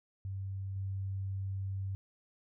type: tone with level steps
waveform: sine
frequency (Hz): 96.8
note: G2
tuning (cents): -21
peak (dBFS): -36 / -34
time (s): 0.25-1.95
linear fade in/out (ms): 0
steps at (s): 0.76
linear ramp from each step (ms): 2
effects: none